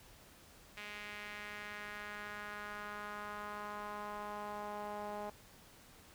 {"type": "tone with band-pass filter sweep", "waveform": "sawtooth", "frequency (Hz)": 207.7, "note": "G#3", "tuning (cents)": 0, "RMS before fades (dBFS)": -45, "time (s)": [0.77, 5.3], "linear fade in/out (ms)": 5, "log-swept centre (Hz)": [2400, 760], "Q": 2.2, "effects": ["pink hiss -60 dBFS RMS until 6.14 s"]}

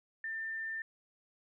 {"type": "tone", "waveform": "sine", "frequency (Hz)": 1792, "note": "A6", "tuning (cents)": 31, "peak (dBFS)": -36, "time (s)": [0.24, 0.82], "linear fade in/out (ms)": 2, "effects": []}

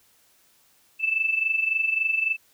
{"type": "tone with amplitude modulation", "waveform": "sine", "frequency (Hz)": 2637, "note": "E7", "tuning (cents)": 0, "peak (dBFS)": -18, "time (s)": [0.99, 2.37], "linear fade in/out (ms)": 50, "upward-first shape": "sine", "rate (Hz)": 23.6, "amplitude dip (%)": 70, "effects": ["white hiss -61 dBFS RMS until 2.53 s"]}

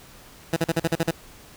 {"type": "tone bursts", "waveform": "15% pulse", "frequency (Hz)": 164.81, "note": "E3", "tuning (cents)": 0, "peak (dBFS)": -13, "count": 8, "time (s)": [0.53, 1.108], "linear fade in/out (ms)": 2, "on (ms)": 32, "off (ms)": 46, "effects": ["pink hiss -48 dBFS RMS until 1.56 s"]}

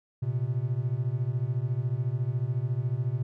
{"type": "beating tone pair", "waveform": "triangle", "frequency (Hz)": [117.2, 131.2], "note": ["A#2", "C3"], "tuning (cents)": [10, 5], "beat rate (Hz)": 14, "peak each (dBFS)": -27, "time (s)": [0.22, 3.23], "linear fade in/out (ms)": 10, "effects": []}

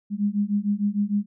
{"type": "beating tone pair", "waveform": "sine", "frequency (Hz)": [201.5, 208.1], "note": ["G3", "G#3"], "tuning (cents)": [48, 4], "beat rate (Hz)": 6.6, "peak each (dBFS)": -24, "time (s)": [0.1, 1.26], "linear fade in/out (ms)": 50, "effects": []}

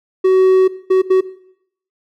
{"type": "tone bursts at uneven times", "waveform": "triangle", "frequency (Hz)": 375.8, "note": "F#4", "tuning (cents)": 27, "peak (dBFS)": -6, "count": 3, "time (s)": [[0.24, 0.68], [0.9, 1.02], [1.1, 1.21]], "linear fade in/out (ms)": 10, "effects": ["noise-tail reverb RT60 0.7 s tail -17 dB re dry"]}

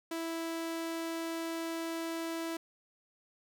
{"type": "tone", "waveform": "sawtooth", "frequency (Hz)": 329.6, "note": "E4", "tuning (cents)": 0, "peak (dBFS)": -31, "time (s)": [0.11, 2.57], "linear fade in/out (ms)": 5, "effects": []}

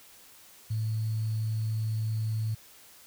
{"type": "tone with sample-and-hold", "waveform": "sine", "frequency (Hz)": 110, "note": "A2", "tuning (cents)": 0, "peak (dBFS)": -27, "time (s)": [0.7, 2.55], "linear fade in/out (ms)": 10, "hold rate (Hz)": 4410, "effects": ["white hiss -54 dBFS RMS until 3.06 s"]}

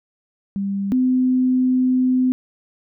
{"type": "tone pair in turn", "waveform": "sine", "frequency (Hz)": [197.8, 255.2], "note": ["G3", "C4"], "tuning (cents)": [16, -43], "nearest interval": "major third", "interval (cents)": 441, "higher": "second", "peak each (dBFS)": [-20, -14], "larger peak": "second", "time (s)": [[0.56, 0.92], [0.92, 2.32]], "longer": "second", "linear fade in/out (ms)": 0, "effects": []}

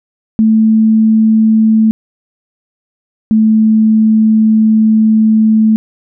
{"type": "tone pair in turn", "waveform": "sine", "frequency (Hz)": [220, 218.7], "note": ["A3", "A3"], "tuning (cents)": [0, -10], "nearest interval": "unison", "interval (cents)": 10, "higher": "first", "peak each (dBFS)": -5, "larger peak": "neither", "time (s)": [[0.39, 1.91], [3.31, 5.76]], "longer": "second", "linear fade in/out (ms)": 0, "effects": []}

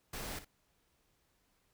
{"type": "noise with echo", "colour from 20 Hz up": "pink", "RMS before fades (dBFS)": -42, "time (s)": [0.13, 0.39], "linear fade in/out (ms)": 5, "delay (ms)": 58, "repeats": 1, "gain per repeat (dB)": -12, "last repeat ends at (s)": 0.448, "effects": ["pink hiss -75 dBFS RMS until 1.73 s"]}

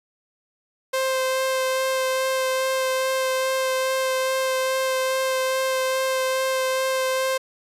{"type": "tone with vibrato", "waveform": "sawtooth", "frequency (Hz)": 523.3, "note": "C5", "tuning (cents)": 0, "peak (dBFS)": -17, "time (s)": [0.93, 7.38], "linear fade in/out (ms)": 10, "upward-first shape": "sine", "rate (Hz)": 2.4, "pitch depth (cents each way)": 10, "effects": ["resampled to 32000 Hz"]}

